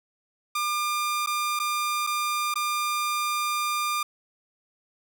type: tone with dropouts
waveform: sawtooth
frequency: 1200 Hz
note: D6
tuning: 37 cents sharp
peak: -21 dBFS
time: 0.55-4.03 s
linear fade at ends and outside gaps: 5 ms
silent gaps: 1.262-1.271 / 1.592-1.598 / 2.067-2.071 / 2.541-2.556 s
effects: none